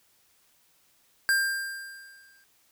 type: tone with exponential decay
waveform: square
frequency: 1592 Hz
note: G6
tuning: 26 cents sharp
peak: -20 dBFS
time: 1.29-2.44 s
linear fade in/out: 0 ms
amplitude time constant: 250 ms
effects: white hiss -65 dBFS RMS until 2.71 s